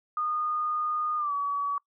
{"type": "tone with pitch glide", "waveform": "sine", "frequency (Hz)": [1226, 1137.3], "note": ["D#6", "C#6"], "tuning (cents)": [-26, 44], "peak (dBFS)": -26, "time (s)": [0.17, 1.78], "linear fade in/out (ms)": 2, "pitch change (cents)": -130, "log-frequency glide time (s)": [1.17, 1.33], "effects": ["noise-tail reverb RT60 0.1 s tail -25 dB re dry"]}